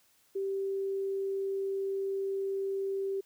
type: tone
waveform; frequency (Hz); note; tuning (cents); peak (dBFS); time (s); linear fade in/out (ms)
sine; 390.2; G4; -8; -30; 0.35-3.21; 10
effects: white hiss -67 dBFS RMS until 3.25 s